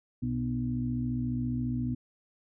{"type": "harmonic tone with a mistuned harmonic", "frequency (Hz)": 61.74, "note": "B1", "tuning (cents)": 0, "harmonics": [1, 2, 4, 5], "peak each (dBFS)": [-40, -32, -31, -41], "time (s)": [0.22, 1.95], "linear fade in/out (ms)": 10, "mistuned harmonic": 5, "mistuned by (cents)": -41, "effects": []}